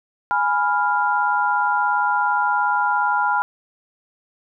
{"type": "chord", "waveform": "sine", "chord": "F diminished", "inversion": "first", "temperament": "equal", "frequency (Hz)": [830.6, 987.8, 1396.9], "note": ["Ab5", "Cb6", "F6"], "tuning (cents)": [0, 0, 0], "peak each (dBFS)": -21, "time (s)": [0.31, 3.42], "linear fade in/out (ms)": 0, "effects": []}